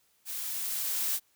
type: noise with level ramp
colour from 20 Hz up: blue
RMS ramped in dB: -37 to -29 dBFS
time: 0.25-1.2 s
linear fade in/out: 50 ms
effects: white hiss -69 dBFS RMS until 1.35 s